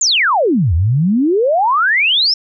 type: exponential two-way sweep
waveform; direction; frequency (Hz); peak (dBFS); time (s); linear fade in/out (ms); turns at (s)
sine; down then up; 7459 to 76.9 to 5500; -10; 0.01-2.34; 5; 0.74
effects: none